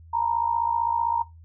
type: tone with amplitude modulation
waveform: sine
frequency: 932.3 Hz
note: A#5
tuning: in tune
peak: -18 dBFS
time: 0.13-1.23 s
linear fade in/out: 10 ms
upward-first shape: sine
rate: 55.6 Hz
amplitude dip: 75%
effects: noise-tail reverb RT60 0.2 s tail -17 dB re dry + added 82 Hz sine -45 dBFS peak until 1.44 s